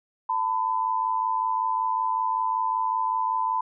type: tone pair together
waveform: sine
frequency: 897 / 1002.3 Hz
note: A5 / B5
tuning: +33 / +25 cents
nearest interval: major second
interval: 192 cents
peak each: -27 / -24 dBFS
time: 0.29-3.61 s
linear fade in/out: 5 ms
effects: none